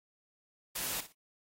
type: noise with echo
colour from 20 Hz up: white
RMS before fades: -36 dBFS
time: 0.75-1.01 s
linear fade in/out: 10 ms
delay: 59 ms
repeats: 2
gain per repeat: -13 dB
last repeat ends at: 1.128 s
effects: AAC 48 kbps